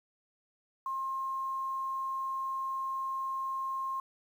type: tone with quantisation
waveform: sine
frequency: 1066 Hz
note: C6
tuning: 32 cents sharp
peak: -32 dBFS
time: 0.86-4 s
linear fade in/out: 2 ms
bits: 10
effects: none